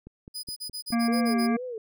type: click train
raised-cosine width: 3 ms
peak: -30 dBFS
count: 5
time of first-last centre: 0.07-0.905 s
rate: 4.79 Hz
type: tone bursts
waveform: sawtooth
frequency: 4978 Hz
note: D#8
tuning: in tune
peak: -30 dBFS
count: 9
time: 0.34-1.474 s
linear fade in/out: 20 ms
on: 94 ms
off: 36 ms
type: harmonic tone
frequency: 233.1 Hz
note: A#3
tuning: in tune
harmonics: 1 / 3 / 5 / 7 / 9 / 10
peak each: -22 / -32 / -36 / -39 / -41 / -42 dBFS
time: 0.92-1.57 s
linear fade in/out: 10 ms
type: tone with vibrato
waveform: sine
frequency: 440 Hz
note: A4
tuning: in tune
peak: -32 dBFS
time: 1.08-1.78 s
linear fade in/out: 2 ms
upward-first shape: sine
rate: 2.2 Hz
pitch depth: 250 cents each way
effects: none